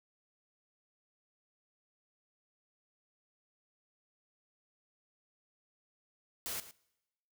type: noise with echo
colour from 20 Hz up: white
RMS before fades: -39 dBFS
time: 6.46-6.6 s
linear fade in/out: 0 ms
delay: 110 ms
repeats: 1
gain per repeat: -14 dB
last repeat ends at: 6.71 s
effects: noise-tail reverb RT60 1.0 s tail -25 dB re dry